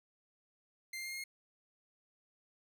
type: tone with pitch steps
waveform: sawtooth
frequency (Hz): 2093 / 2106 / 2120 / 2133 / 2147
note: C7 / C7 / C7 / C7 / C7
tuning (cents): 0 / +11 / +22 / +33 / +44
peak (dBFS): -37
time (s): 0.93-1.24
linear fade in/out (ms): 5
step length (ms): 62
effects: none